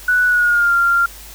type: tone with pitch glide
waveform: sine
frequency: 1480 to 1388.9 Hz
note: F#6 to F6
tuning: 0 to -10 cents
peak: -11 dBFS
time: 0.08-1.06 s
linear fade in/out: 5 ms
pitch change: -110 cents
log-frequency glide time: 0.26-0.74 s
effects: added 50 Hz sine -39 dBFS peak until 1.34 s + white hiss -38 dBFS RMS until 1.34 s